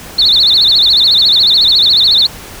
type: tone with vibrato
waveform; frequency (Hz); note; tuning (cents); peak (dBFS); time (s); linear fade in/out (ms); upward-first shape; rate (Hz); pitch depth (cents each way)
sine; 3951; B7; 0; -5; 0.18-2.27; 10; sine; 14; 200
effects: pink hiss -30 dBFS RMS until 2.6 s